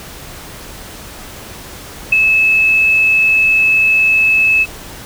sine tone with ADSR envelope, 2600 Hz, E7, 24 cents flat, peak -4 dBFS, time 2.12-4.66 s, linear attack 8 ms, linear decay 9 ms, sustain -4 dB, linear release 39 ms, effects pink hiss -32 dBFS RMS until 5.05 s

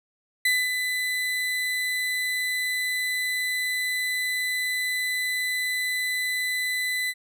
35% pulse tone with ADSR envelope, 2003 Hz, B6, 24 cents sharp, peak -17 dBFS, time 0.45-7.14 s, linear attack 5 ms, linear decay 230 ms, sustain -6 dB, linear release 47 ms, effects none

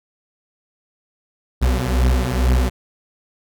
40% pulse beating tone pair, 61.74 / 63.94 Hz, B1 / C2, 0 / -39 cents, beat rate 2.2 Hz, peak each -17 dBFS, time 1.61-2.7 s, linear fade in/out 20 ms, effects none

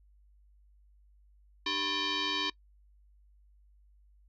sine tone with frequency modulation, 392 Hz, G4, in tune, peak -29 dBFS, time 1.66-2.5 s, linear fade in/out 5 ms, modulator 691 Hz, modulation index 6.1, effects noise-tail reverb RT60 0.1 s tail -23 dB re dry + added 50 Hz sine -59 dBFS peak until 4.28 s

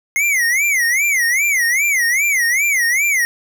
square tone with vibrato, 2093 Hz, C7, in tune, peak -14 dBFS, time 0.16-3.25 s, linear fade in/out 0 ms, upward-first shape sine, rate 2.5 Hz, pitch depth 220 cents each way, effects none

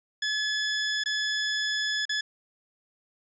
20% pulse tone with dropouts, 1712 Hz, A6, 48 cents flat, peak -21 dBFS, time 0.22-2.21 s, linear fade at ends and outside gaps 5 ms, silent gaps 1.038-1.058 / 2.054-2.093 s, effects resampled to 16000 Hz

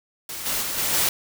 white noise with level steps, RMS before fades -33 / -25 / -28 / -24 / -21 dBFS, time 0.29-1.09 s, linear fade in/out 2 ms, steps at 0.45 / 0.61 / 0.77 / 0.92 s, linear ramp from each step 20 ms, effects none

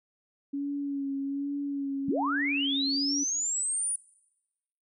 sine tone with vibrato, 279.6 Hz, C#4, 15 cents sharp, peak -29 dBFS, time 0.53-3.24 s, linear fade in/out 10 ms, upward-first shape sine, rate 1.2 Hz, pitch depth 30 cents each way
sine linear sweep, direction up, 152.8 to 9720 Hz, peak -27 dBFS, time 2.08-3.96 s, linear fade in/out 5 ms
effects noise-tail reverb RT60 1.0 s tail -23 dB re dry

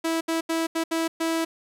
sawtooth tone bursts at uneven times, 327.2 Hz, E4, 13 cents flat, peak -19 dBFS, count 6, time 0.04-0.21 / 0.28-0.41 / 0.49-0.67 / 0.75-0.84 / 0.91-1.08 / 1.2-1.45 s, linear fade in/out 10 ms, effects resampled to 32000 Hz + 8-bit

